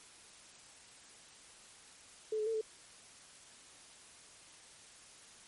sine tone with pitch steps, 434.3 / 427 / 449.8 / 436.6 Hz, A4 / G#4 / A4 / A4, -23 / +48 / +38 / -13 cents, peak -32 dBFS, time 2.32-2.612 s, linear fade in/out 5 ms, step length 73 ms, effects white hiss -57 dBFS RMS until 5.47 s + MP3 48 kbps

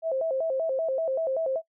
sine tone with vibrato, 587.3 Hz, D5, in tune, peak -24 dBFS, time 0.02-1.62 s, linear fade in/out 50 ms, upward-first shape square, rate 5.2 Hz, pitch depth 180 cents each way, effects noise-tail reverb RT60 0.1 s tail -23 dB re dry

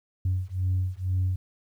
sine beating tone pair, 91.5 / 93.6 Hz, F#2 / F#2, -19 / +20 cents, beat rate 2.1 Hz, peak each -26 dBFS, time 0.25-1.36 s, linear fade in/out 5 ms, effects tanh soft clip ceiling -19 dBFS + 10-bit

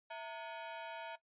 sawtooth ring-modulated tone, 788 Hz, G5, 9 cents sharp, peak -36 dBFS, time 0.1-1.16 s, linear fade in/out 10 ms, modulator 130 Hz, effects noise-tail reverb RT60 0.1 s tail -17 dB re dry + resampled to 8000 Hz

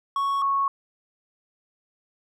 triangle / sine tone pair in turn, 1108.7 / 1104.2 Hz, C#6 / C#6, 0 / -7 cents, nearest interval unison, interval 7 cents, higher first, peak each -20 dBFS, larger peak neither, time 0.16-0.42 / 0.42-0.68 s, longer neither, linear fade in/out 2 ms, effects none

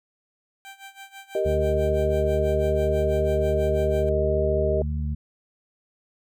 15% pulse tone with tremolo, 783 Hz, G5, 2 cents flat, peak -32 dBFS, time 0.65-4.09 s, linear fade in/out 0 ms, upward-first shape sine, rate 6.1 Hz, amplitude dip 85%
sine chord, Eb major, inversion first, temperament equal, 392 / 466.2 / 622.3 Hz, G4 / Bb4 / Eb5, 0 / 0 / 0 cents, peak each -25 / -29 / -24 dBFS, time 1.35-4.82 s, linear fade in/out 2 ms
harmonic tone, 74.7 Hz, D2, 30 cents sharp, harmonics 1 / 2 / 3, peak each -25 / -31 / -35 dBFS, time 1.45-5.15 s, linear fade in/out 10 ms
effects none

